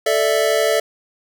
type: chord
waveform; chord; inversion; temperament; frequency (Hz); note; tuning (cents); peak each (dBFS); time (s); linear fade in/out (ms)
square; A suspended fourth; none; equal; 440 / 587.3 / 659.3; A4 / D5 / E5; 0 / 0 / 0; -20; 0.06-0.8; 5
effects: none